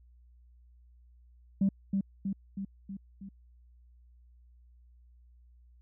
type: tone with echo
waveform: sine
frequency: 195.7 Hz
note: G3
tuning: 3 cents flat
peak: -21 dBFS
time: 1.61-1.69 s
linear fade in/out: 5 ms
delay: 320 ms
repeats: 5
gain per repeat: -4 dB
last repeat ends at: 3.29 s
effects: tanh soft clip ceiling -20 dBFS + added 60 Hz sine -56 dBFS peak until 5.81 s